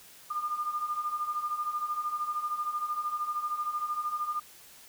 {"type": "beating tone pair", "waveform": "sine", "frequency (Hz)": [1200, 1213], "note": ["D6", "D#6"], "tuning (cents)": [37, -44], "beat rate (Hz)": 13, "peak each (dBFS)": [-36, -31], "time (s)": [0.3, 4.4], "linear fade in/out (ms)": 10, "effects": ["white hiss -53 dBFS RMS until 4.88 s"]}